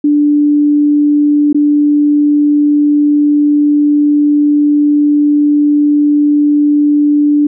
sine tone with dropouts, 293.7 Hz, D4, in tune, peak -6 dBFS, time 0.04-7.47 s, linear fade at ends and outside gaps 5 ms, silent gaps 1.529-1.545 s, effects none

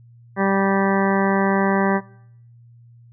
harmonic tone, 195.4 Hz, G3, 5 cents flat, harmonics 1 / 2 / 3 / 4 / 5 / 6 / 8 / 9 / 10, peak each -20 / -23 / -25 / -26 / -27 / -28 / -29 / -30 / -30 dBFS, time 0.36-2.01 s, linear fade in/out 50 ms, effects noise-tail reverb RT60 0.7 s tail -21 dB re dry + added 118 Hz sine -45 dBFS peak until 3.12 s

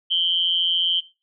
sine tone with amplitude modulation, 3114 Hz, G7, 12 cents flat, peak -14 dBFS, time 0.1-1.01 s, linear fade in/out 20 ms, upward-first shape sine, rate 174 Hz, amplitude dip 75%, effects noise-tail reverb RT60 0.3 s tail -20 dB re dry

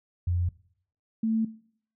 sine tone pair in turn, 88 / 222.8 Hz, F2 / A3, +14 / +22 cents, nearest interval octave + major third, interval 1608 cents, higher second, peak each -23 dBFS, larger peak neither, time 0.27-0.49 / 1.23-1.45 s, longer neither, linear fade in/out 5 ms, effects noise-tail reverb RT60 0.6 s tail -19 dB re dry

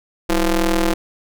sawtooth ring-modulated tone, 174.61 Hz, F3, in tune, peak -8 dBFS, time 0.29-0.94 s, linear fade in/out 10 ms, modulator 154 Hz, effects none

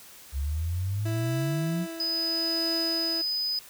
sine exponential sweep, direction up, 66.4 to 182.9 Hz, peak -26 dBFS, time 0.32-1.87 s, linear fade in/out 50 ms
30% pulse tone with tremolo, 329.6 Hz, E4, in tune, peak -27 dBFS, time 1.05-3.22 s, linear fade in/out 10 ms, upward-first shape triangle, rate 0.74 Hz, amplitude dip 60%
triangle tone, 5000 Hz, D#8, 8 cents sharp, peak -25 dBFS, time 2-3.59 s, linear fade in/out 2 ms
effects white hiss -49 dBFS RMS until 3.69 s

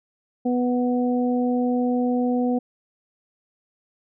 harmonic tone, 246.9 Hz, B3, in tune, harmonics 1 / 2 / 3, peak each -20 / -26 / -30 dBFS, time 0.45-2.59 s, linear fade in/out 10 ms, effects none

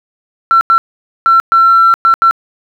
sine tone bursts at uneven times, 1351 Hz, E6, 42 cents sharp, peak -3 dBFS, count 6, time 0.51-0.61 / 0.7-0.78 / 1.26-1.4 / 1.52-1.94 / 2.05-2.14 / 2.22-2.31 s, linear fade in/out 0 ms, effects tanh soft clip ceiling 0 dBFS + 7-bit

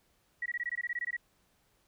sine tone bursts, 1923 Hz, B6, 47 cents flat, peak -31 dBFS, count 13, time 0.42-1.167 s, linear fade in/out 5 ms, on 39 ms, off 20 ms, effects pink hiss -71 dBFS RMS until 1.87 s

